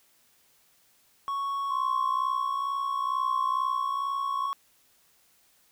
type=tone; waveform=triangle; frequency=1108.7 Hz; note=C#6; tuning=in tune; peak=-26 dBFS; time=1.28-4.53 s; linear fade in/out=0 ms
type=tone with tremolo; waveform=sine; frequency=1046.5 Hz; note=C6; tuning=in tune; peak=-26 dBFS; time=1.7-4.47 s; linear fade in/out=10 ms; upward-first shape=sine; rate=0.72 Hz; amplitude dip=70%
effects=white hiss -64 dBFS RMS until 5.71 s